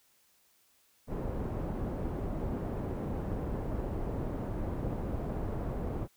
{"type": "low-pass noise", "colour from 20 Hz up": "pink", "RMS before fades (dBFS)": -35, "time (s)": [1.07, 6.08], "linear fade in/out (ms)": 50, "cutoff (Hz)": 610, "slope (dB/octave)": 12, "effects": ["white hiss -68 dBFS RMS until 6.16 s"]}